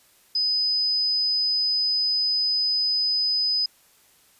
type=tone; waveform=sine; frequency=5010 Hz; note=D#8; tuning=11 cents sharp; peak=-20 dBFS; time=0.35-3.66 s; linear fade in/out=5 ms; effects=white hiss -58 dBFS RMS until 4.39 s + resampled to 32000 Hz